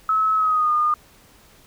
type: tone with pitch glide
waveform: sine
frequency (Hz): 1292 to 1219.5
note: E6 to D#6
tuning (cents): -35 to -35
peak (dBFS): -16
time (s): 0.09-0.94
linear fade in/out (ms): 2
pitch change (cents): -100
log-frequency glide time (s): 0.35-0.72
effects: pink hiss -52 dBFS RMS until 1.66 s